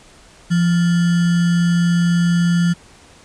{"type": "tone with sample-and-hold", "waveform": "sine", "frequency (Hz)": 172.2, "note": "F3", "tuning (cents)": -24, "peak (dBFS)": -12, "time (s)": [0.5, 2.74], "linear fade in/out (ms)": 20, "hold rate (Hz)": 1575, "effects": ["pink hiss -46 dBFS RMS until 3.24 s", "resampled to 22050 Hz"]}